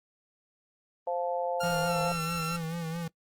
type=harmonic tone; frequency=174.61 Hz; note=F3; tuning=in tune; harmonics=3 / 4 / 5; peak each=-31 / -33 / -35 dBFS; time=1.07-2.12 s; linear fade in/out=2 ms
type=tone with pitch glide; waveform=sawtooth; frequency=1400 to 1350.7 Hz; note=F6 to E6; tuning=+4 to +42 cents; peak=-29 dBFS; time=1.6-2.57 s; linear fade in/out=10 ms; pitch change=-62 cents; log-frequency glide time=1.87-1.92 s
type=tone with vibrato; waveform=square; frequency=165.7 Hz; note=E3; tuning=9 cents sharp; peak=-33 dBFS; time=1.63-3.08 s; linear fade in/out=5 ms; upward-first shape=sine; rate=4.6 Hz; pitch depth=58 cents each way
effects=noise-tail reverb RT60 0.1 s tail -23 dB re dry + Opus 24 kbps